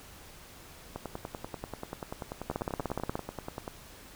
two click trains, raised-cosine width 1 ms, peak -22 / -17 dBFS, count 29 / 12, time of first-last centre 0.96-3.678 / 2.5-3.155 s, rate 10.3 / 16.8 Hz, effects pink hiss -51 dBFS RMS until 4.15 s

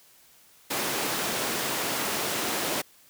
pink high-pass noise, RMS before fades -29 dBFS, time 0.7-2.82 s, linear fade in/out 10 ms, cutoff 260 Hz, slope 12 dB/octave, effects white hiss -57 dBFS RMS until 3.09 s

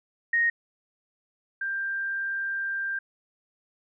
sine tone pair in turn, 1864 / 1585.2 Hz, A#6 / G6, -1 / +19 cents, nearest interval minor third, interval 280 cents, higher first, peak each -20 / -27 dBFS, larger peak first, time 0.33-0.5 / 1.61-2.99 s, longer second, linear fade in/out 5 ms, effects none

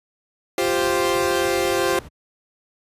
sawtooth chord, F suspended second, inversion none, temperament equal, 349.2 / 392 / 523.3 Hz, F4 / G4 / C5, 0 / 0 / 0 cents, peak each -19 dBFS, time 0.58-1.99 s, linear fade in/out 2 ms
brown noise, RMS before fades -34 dBFS, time 0.6-2.09 s, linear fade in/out 20 ms
effects high-pass 80 Hz 12 dB/octave + resampled to 32000 Hz

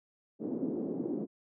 white band-pass noise, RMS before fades -35 dBFS, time 0.39-1.27 s, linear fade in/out 50 ms, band 210 to 360 Hz, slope 24 dB/octave, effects none

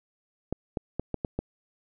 clicks, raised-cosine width 2 ms, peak -15 dBFS, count 6, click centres 0.526 / 0.772 / 0.996 / 1.143 / 1.248 / 1.39 s, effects none

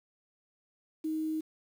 sine tone with quantisation, 314.3 Hz, D#4, 18 cents sharp, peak -30 dBFS, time 1.04-1.41 s, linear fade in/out 10 ms, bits 9, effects none

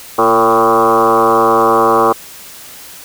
sine tone with frequency modulation, 785 Hz, G5, 2 cents sharp, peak -7 dBFS, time 0.18-2.13 s, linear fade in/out 10 ms, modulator 110 Hz, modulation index 4.2, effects white hiss -34 dBFS RMS until 3.04 s

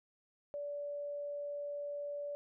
sine tone, 578 Hz, D5, 28 cents flat, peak -38 dBFS, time 0.54-2.35 s, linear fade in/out 0 ms, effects none

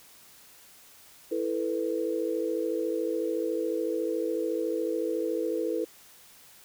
sine chord, E suspended fourth, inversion none, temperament equal, 329.6 / 440 / 493.9 Hz, E4 / A4 / B4, 0 / 0 / 0 cents, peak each -31 dBFS, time 1.31-5.85 s, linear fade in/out 10 ms, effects white hiss -54 dBFS RMS until 6.64 s

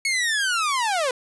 sawtooth linear sweep, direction down, 2212 to 483.5 Hz, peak -17 dBFS, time 0.05-1.11 s, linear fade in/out 2 ms, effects resampled to 24000 Hz + 9-bit

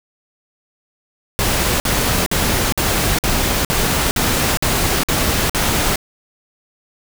pink noise bursts, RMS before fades -17 dBFS, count 10, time 1.39-5.958 s, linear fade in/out 0 ms, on 410 ms, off 52 ms, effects none

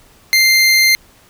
25% pulse tone, 2093 Hz, C7, in tune, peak -5 dBFS, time 0.33-0.95 s, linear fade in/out 0 ms, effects pink hiss -48 dBFS RMS until 1.29 s

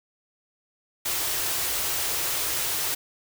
white band-stop noise, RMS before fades -27 dBFS, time 1.05-2.95 s, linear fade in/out 10 ms, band 160 to 280 Hz, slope 96 dB/octave, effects none

